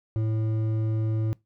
sine tone with hard clipping, 110 Hz, A2, in tune, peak -25 dBFS, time 0.16-1.33 s, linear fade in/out 0 ms, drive 8 dB, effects noise-tail reverb RT60 0.2 s tail -23 dB re dry

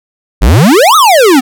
square exponential two-way sweep, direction up then down, 43.44 to 1324 to 242.6 Hz, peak -3 dBFS, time 0.41-1.41 s, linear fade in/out 20 ms, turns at 0.96 s, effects none

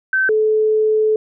sine tone pair in turn, 1542 / 432.7 Hz, G6 / A4, -29 / -29 cents, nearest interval octave + minor seventh, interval 2200 cents, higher first, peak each -13 / -12 dBFS, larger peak second, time 0.13-0.29 / 0.29-1.16 s, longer second, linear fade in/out 2 ms, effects none

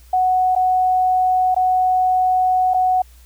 sine tone with dropouts, 740 Hz, F#5, in tune, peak -13 dBFS, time 0.13-3.02 s, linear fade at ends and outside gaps 5 ms, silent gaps 0.552-0.561 / 1.546-1.563 / 2.737-2.743 s, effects added 60 Hz sine -43 dBFS peak until 3.25 s + white hiss -53 dBFS RMS until 3.25 s

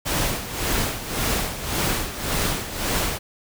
pink noise with tremolo, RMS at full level -22 dBFS, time 0.05-3.19 s, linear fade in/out 20 ms, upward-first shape sine, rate 1.8 Hz, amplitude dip 70%, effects none

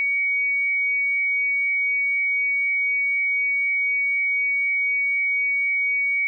sine tone, 2249 Hz, C#7, 24 cents sharp, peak -19 dBFS, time 0-6.27 s, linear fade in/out 0 ms, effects none

